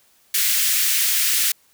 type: high-pass noise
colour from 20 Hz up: white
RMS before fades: -19 dBFS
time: 0.34-1.52 s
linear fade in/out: 5 ms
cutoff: 1700 Hz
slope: 24 dB/octave
effects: white hiss -58 dBFS RMS until 1.73 s